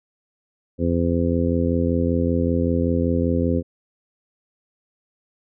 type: harmonic tone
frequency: 85.2 Hz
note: F2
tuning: 42 cents flat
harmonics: 1 / 2 / 3 / 4 / 5 / 6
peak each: -23 / -25 / -22 / -28 / -28 / -26 dBFS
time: 0.78-3.63 s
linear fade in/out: 50 ms
effects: none